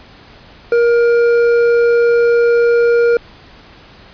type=tone with hard clipping; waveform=sine; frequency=471.7 Hz; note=A#4; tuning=20 cents sharp; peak=-10 dBFS; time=0.72-3.17 s; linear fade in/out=2 ms; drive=7 dB; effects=pink hiss -41 dBFS RMS until 4.13 s + resampled to 11025 Hz

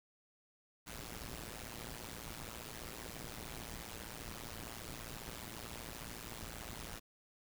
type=noise with amplitude modulation; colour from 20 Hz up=pink; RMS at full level=-43 dBFS; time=0.86-7 s; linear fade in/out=20 ms; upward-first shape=sine; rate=115 Hz; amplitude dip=100%; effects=none

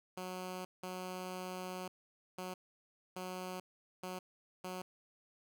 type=tone bursts at uneven times; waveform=10% pulse; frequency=183.7 Hz; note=F#3; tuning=12 cents flat; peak=-33 dBFS; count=6; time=0.17-0.65 / 0.83-1.88 / 2.38-2.54 / 3.16-3.6 / 4.03-4.19 / 4.64-4.82 s; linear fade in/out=5 ms; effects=none

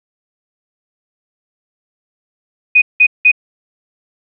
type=tone bursts; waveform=sine; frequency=2487 Hz; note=D#7; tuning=1 cent flat; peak=-4 dBFS; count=3; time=2.75-3.317 s; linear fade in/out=10 ms; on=69 ms; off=180 ms; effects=none

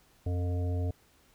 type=harmonic tone with a mistuned harmonic; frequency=89.3 Hz; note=F2; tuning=39 cents sharp; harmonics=1 / 3 / 5 / 7 / 8; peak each=-28 / -40 / -42 / -45 / -49 dBFS; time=0.26-0.91 s; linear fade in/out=5 ms; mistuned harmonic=7; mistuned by=-27 cents; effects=pink hiss -64 dBFS RMS until 1.34 s

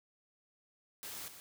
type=noise with echo; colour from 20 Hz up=white; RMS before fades=-45 dBFS; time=1.03-1.28 s; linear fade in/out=0 ms; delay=120 ms; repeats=1; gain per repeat=-8 dB; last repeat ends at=1.4 s; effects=none

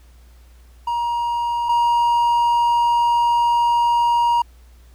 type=tone pair in turn; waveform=triangle; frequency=947 / 947 Hz; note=A#5 / A#5; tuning=+27 / +27 cents; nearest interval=unison; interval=0 cents; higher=neither; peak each=-17 / -12 dBFS; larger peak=second; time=0.87-1.69 / 1.69-4.42 s; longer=second; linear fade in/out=5 ms; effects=added 60 Hz sine -44 dBFS peak until 4.94 s + pink hiss -57 dBFS RMS until 4.94 s

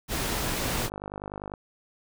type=noise; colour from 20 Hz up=pink; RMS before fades=-29 dBFS; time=0.08-0.9 s; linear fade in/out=50 ms
type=click train; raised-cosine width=1 ms; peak=-22 dBFS; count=46; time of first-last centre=0.64-1.538 s; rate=50.1 Hz
effects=none

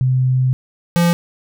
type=tone pair in turn; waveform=sine / square; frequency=128.8 / 171.93 Hz; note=C3 / F3; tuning=-27 / -27 cents; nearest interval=perfect fourth; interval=500 cents; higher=second; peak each=-12 dBFS; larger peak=neither; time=0.01-0.53 / 0.96-1.13 s; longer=first; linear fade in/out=0 ms; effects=none

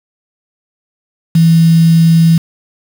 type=tone with quantisation; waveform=sine; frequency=164.81 Hz; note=E3; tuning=in tune; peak=-4 dBFS; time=1.35-2.38 s; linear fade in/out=5 ms; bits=4; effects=none

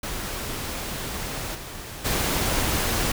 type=noise with level steps; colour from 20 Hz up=pink; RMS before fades=-31 / -37 / -24 dBFS; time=0.03-3.12 s; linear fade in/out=5 ms; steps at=1.54 / 2.04 s; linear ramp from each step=20 ms; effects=none

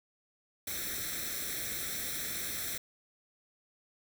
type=noise with comb filter; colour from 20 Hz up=white; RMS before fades=-37 dBFS; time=0.67-2.78 s; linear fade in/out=5 ms; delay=0.52 ms; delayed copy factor=+0.8; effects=none

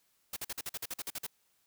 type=noise bursts; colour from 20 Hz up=white; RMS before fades=-38 dBFS; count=12; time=0.33-1.267 s; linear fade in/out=5 ms; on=35 ms; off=47 ms; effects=white hiss -73 dBFS RMS until 1.66 s

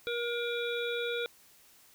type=harmonic tone with a mistuned harmonic; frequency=475.4 Hz; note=A#4; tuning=34 cents sharp; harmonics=1 / 3 / 5 / 7 / 8; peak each=-33 / -38 / -40 / -41 / -42 dBFS; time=0.07-1.26 s; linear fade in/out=0 ms; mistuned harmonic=7; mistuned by=+48 cents; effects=white hiss -60 dBFS RMS until 1.94 s

